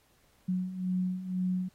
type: beating tone pair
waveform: sine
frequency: 182.1 / 184.1 Hz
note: F#3 / F#3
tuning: -27 / -8 cents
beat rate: 2 Hz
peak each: -35 / -30 dBFS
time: 0.48-1.69 s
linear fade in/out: 10 ms
effects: pink hiss -67 dBFS RMS until 1.74 s + AAC 48 kbps